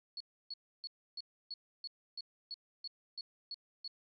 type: tone bursts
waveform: sine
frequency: 4381 Hz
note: C#8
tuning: 21 cents flat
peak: -40 dBFS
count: 12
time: 0.17-3.878 s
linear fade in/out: 2 ms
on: 34 ms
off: 300 ms
effects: none